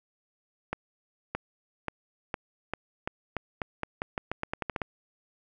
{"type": "accelerating click train", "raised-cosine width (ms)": 0.5, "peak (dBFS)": -15, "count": 18, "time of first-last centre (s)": [0.73, 4.818], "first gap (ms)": 620, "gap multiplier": 0.86, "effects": []}